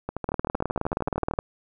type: two click trains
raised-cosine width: 1 ms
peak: -15 / -11 dBFS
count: 18 / 22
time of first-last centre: 0.09-1.388 / 0.29-1.389 s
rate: 13.1 / 19.1 Hz
effects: none